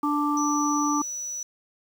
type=harmonic tone; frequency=293.7 Hz; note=D4; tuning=in tune; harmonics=1 / 3 / 4; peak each=-24 / -30 / -26 dBFS; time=0.03-1.02 s; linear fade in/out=5 ms
type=tone; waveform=sine; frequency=5920 Hz; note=F#8; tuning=in tune; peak=-30 dBFS; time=0.37-1.43 s; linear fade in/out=2 ms
effects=8-bit